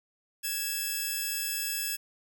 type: tone pair together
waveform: 5% pulse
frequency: 1661.2 / 2637 Hz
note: G#6 / E7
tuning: 0 / 0 cents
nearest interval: minor sixth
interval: 800 cents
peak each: -23 dBFS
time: 0.43-1.97 s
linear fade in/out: 20 ms
effects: none